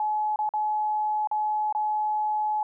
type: tone with dropouts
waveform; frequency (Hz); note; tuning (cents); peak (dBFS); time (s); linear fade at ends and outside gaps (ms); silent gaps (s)
sine; 851; G#5; +42; -23; 0-2.63; 2; 0.36-0.389 / 0.491-0.537 / 1.273-1.313 / 1.726-1.749
effects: none